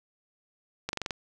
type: slowing click train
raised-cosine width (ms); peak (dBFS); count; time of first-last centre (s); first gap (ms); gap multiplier
0.2; -14; 6; 0.89-1.108; 41; 1.03
effects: 9-bit